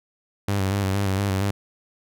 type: tone with vibrato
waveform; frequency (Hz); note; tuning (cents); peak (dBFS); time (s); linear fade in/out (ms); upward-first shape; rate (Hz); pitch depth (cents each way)
sawtooth; 98; G2; 0; -17; 0.48-1.51; 5; square; 4.3; 42
effects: none